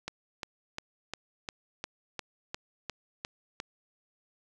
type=click train; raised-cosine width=0.2 ms; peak=-18 dBFS; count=11; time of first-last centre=0.08-3.601 s; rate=2.84 Hz; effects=none